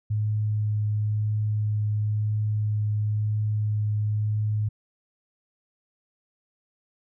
sine tone with vibrato, 106.1 Hz, G#2, 38 cents sharp, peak -22 dBFS, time 0.1-4.69 s, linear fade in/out 10 ms, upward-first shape triangle, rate 0.98 Hz, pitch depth 10 cents each way, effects none

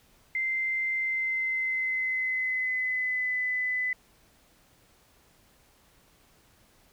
sine tone with pitch glide, 2082 to 2005 Hz, C7 to B6, -9 to +26 cents, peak -26 dBFS, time 0.35-3.93 s, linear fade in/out 2 ms, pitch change -65 cents, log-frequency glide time 0.97-3.36 s, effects pink hiss -62 dBFS RMS until 6.92 s

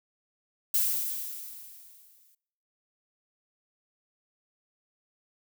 violet noise with exponential decay, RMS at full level -24 dBFS, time 0.74-2.35 s, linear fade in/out 5 ms, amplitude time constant 350 ms, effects noise-tail reverb RT60 0.8 s tail -24 dB re dry

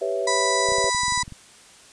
sine chord, C# half-diminished seventh, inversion second, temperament equal, 392 / 493.9 / 554.4 / 659.3 Hz, G4 / B4 / C#5 / E5, 0 / 0 / 0 / 0 cents, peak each -28 dBFS, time 0.01-0.9 s, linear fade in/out 10 ms
harmonic tone, 987.8 Hz, B5, in tune, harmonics 1 / 2 / 4 / 5 / 6 / 7 / 8 / 9, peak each -24 / -27 / -30 / -31 / -32 / -32 / -33 / -34 dBFS, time 0.27-1.23 s, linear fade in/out 5 ms
clicks, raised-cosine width 5 ms, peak -26 dBFS, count 12, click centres 0.688 / 0.721 / 0.784 / 0.843 / 0.948 / 1.034 / 1.082 / 1.123 / 1.177 / 1.233 / 1.279 / 1.323 s
effects white hiss -49 dBFS RMS until 1.92 s + resampled to 22050 Hz

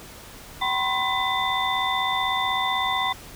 sine tone cluster, 764 / 987 / 1063 / 2011 / 3562 Hz, G5 / B5 / C6 / B6 / A7, -45 / -1 / +27 / +31 / +21 cents, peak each -28 dBFS, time 0.61-3.13 s, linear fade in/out 10 ms, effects pink hiss -43 dBFS RMS until 3.35 s

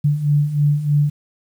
sine beating tone pair, 144.3 / 147.5 Hz, D3 / D3, -30 / +8 cents, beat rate 3.2 Hz, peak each -20 / -15 dBFS, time 0.04-1.1 s, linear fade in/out 10 ms, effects 8-bit

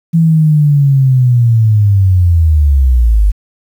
sine linear sweep, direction down, 167.1 to 47.97 Hz, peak -5 dBFS, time 0.13-3.32 s, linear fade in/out 20 ms, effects 7-bit

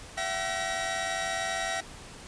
sawtooth tone cluster, 670 / 762 / 1900 Hz, E5 / G5 / A#6, +28 / -49 / +33 cents, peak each -30 dBFS, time 0.17-1.81 s, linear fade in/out 10 ms, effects pink hiss -46 dBFS RMS until 2.27 s + resampled to 22050 Hz

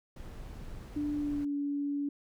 brown noise, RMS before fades -44 dBFS, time 0.16-1.45 s, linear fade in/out 5 ms
sine tone with pitch glide, 294.2 to 285.7 Hz, D4 to D4, +3 to -48 cents, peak -30 dBFS, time 0.96-2.09 s, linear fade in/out 5 ms, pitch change -51 cents, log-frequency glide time 1.16-1.54 s
effects none

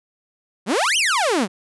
sawtooth exponential two-way sweep, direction up then down, 170 to 3226 to 170 Hz, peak -13 dBFS, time 0.66-1.48 s, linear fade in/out 50 ms, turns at 0.97 s, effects resampled to 24000 Hz

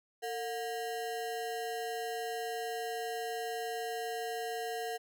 square ring-modulated tone, 587.3 Hz, D5, in tune, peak -33 dBFS, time 0.22-4.98 s, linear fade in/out 20 ms, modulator 134 Hz, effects none

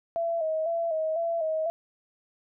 sine tone with vibrato, 652 Hz, E5, 19 cents flat, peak -25 dBFS, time 0.16-1.7 s, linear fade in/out 0 ms, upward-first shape square, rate 2 Hz, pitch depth 52 cents each way, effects none

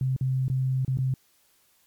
sine tone with dropouts, 130.81 Hz, C3, in tune, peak -22 dBFS, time 0.01-1.14 s, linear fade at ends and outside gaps 2 ms, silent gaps 0.164-0.21 / 0.482-0.499 / 0.849-0.879 / 0.973-0.986 s, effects white hiss -64 dBFS RMS until 1.86 s + MP3 96 kbps

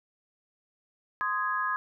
sine chord, Ab major, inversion first, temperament just, 1038.3 / 1245.9 / 1661.2 Hz, C6 / Eb6 / Ab6, -14 / +2 / 0 cents, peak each -31 dBFS, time 1.21-1.76 s, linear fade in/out 0 ms, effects none

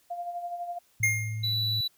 sine tone with tremolo, 698.5 Hz, F5, in tune, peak -30 dBFS, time 0.1-0.79 s, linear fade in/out 10 ms, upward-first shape sine, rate 12 Hz, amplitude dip 55%
sine tone with pitch glide, 110 to 109.11 Hz, A2 to A2, 0 to -14 cents, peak -30 dBFS, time 1-1.81 s, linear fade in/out 5 ms, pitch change -14 cents, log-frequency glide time 1.13-1.59 s
square tone with exponential decay, 2127 Hz, C7, 28 cents sharp, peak -20 dBFS, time 1.03-1.54 s, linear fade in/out 5 ms, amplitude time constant 110 ms
triangle tone, 3951 Hz, B7, in tune, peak -25 dBFS, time 1.43-1.88 s, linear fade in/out 10 ms
effects white hiss -65 dBFS RMS until 1.97 s

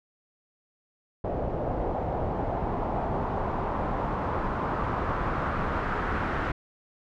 pink noise with low-pass filter sweep, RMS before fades -29 dBFS, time 1.24-6.52 s, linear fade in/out 5 ms, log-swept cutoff 640 to 1500 Hz, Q 2.1, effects none

